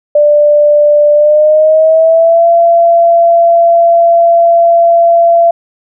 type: tone with pitch glide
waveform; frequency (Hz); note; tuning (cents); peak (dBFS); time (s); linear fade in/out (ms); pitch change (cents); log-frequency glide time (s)
sine; 591 to 678.9; D5 to F5; +11 to -49; -3; 0.15-5.51; 5; +240; 1.14-2.48
effects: none